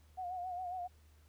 sine tone with vibrato, 725 Hz, F#5, 35 cents flat, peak -38 dBFS, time 0.17-0.88 s, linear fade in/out 20 ms, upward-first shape sine, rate 7.3 Hz, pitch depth 57 cents each way, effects added 76 Hz sine -61 dBFS peak until 1.28 s + pink hiss -71 dBFS RMS until 1.28 s

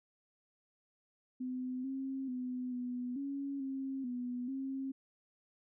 sine tone with pitch steps, 254.2 / 267.5 / 251.5 / 247.3 / 278.1 / 268.4 / 246.5 / 268.2 Hz, C4 / C4 / B3 / B3 / C#4 / C4 / B3 / C4, -50 / +38 / +32 / +3 / +6 / +44 / -3 / +43 cents, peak -36 dBFS, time 1.4-4.92 s, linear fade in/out 10 ms, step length 440 ms, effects none

